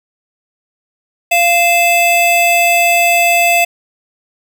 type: tone pair together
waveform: square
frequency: 692.5 / 2622 Hz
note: F5 / E7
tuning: -15 / -10 cents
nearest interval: octave + major seventh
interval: 2305 cents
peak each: -12 dBFS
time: 1.31-3.65 s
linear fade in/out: 10 ms
effects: none